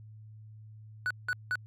triangle tone bursts, 1480 Hz, F#6, in tune, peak -26 dBFS, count 3, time 1.06-1.555 s, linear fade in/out 0 ms, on 45 ms, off 180 ms, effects added 108 Hz sine -47 dBFS peak until 1.66 s

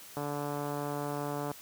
click train, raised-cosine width 1 ms, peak -22 dBFS, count 196, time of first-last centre 0.17-1.515 s, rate 145 Hz, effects white hiss -50 dBFS RMS until 1.61 s + high-pass 80 Hz 12 dB/octave

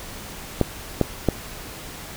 clicks, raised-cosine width 2 ms, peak -3 dBFS, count 3, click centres 0.613 / 1.013 / 1.287 s, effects pink hiss -37 dBFS RMS until 2.16 s

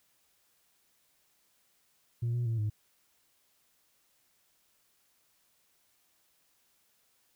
sine tone with pitch steps, 118 / 120.9 / 114.1 / 106.1 Hz, A#2 / B2 / A#2 / G#2, +22 / -36 / -37 / +38 cents, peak -26 dBFS, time 2.22-2.7 s, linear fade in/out 10 ms, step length 120 ms, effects tanh soft clip ceiling -27 dBFS + white hiss -71 dBFS RMS until 7.35 s

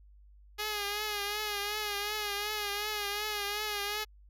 5% pulse tone with vibrato, 415.3 Hz, G#4, in tune, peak -21 dBFS, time 0.58-4.05 s, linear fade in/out 20 ms, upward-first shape triangle, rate 2.7 Hz, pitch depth 59 cents each way, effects added 50 Hz sine -54 dBFS peak until 4.29 s

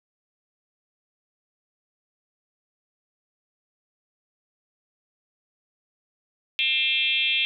sine tone with frequency modulation, 2942 Hz, F#7, 11 cents flat, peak -20 dBFS, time 6.59-7.45 s, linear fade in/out 0 ms, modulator 276 Hz, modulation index 2.2, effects none

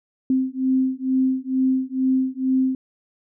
sine beating tone pair, 260 / 262.2 Hz, C4 / C4, -11 / +4 cents, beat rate 2.2 Hz, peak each -21 dBFS, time 0.3-2.75 s, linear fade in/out 2 ms, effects none

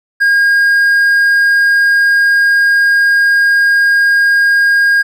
triangle tone, 1624 Hz, G#6, 39 cents flat, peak -5 dBFS, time 0.2-5.03 s, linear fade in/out 20 ms, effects none

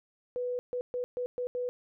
sine tone bursts at uneven times, 493.9 Hz, B4, in tune, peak -30 dBFS, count 6, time 0.36-0.59 / 0.73-0.81 / 0.94-1.04 / 1.17-1.26 / 1.38-1.47 / 1.55-1.69 s, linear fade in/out 0 ms, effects none

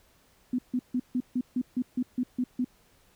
sine tone bursts, 250 Hz, B3, 21 cents sharp, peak -24 dBFS, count 11, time 0.53-2.646 s, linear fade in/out 5 ms, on 56 ms, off 150 ms, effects pink hiss -63 dBFS RMS until 3.15 s

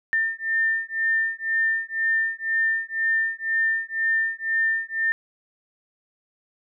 sine beating tone pair, 1800 / 1802 Hz, A6 / A6, +39 / +41 cents, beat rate 2 Hz, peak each -24 dBFS, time 0.13-5.12 s, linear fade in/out 0 ms, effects none

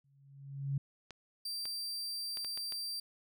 sine tone with exponential growth, 138.59 Hz, C#3, in tune, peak -29 dBFS, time 0.04-0.78 s, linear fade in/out 5 ms, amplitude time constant 160 ms
clicks, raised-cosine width 0.2 ms, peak -29 dBFS, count 6, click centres 1.107 / 1.655 / 2.372 / 2.447 / 2.575 / 2.723 s
40% pulse tone, 4700 Hz, D8, 1 cent sharp, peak -36 dBFS, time 1.45-3 s, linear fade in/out 5 ms
effects none

